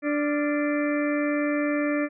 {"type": "harmonic tone with a mistuned harmonic", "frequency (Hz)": 293.7, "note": "D4", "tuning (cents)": 0, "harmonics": [1, 2, 4, 5, 6, 7, 8], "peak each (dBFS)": [-24, -28, -37, -39, -34, -38, -37], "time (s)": [0.02, 2.09], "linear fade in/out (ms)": 50, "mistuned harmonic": 5, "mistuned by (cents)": -92, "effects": []}